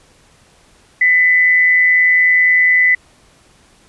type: tone with amplitude modulation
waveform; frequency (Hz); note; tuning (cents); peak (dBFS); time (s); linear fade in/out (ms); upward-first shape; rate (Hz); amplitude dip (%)
sine; 1999; B6; +20; -6; 1.01-2.95; 5; sine; 170; 45
effects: pink hiss -50 dBFS RMS until 3.88 s + resampled to 24000 Hz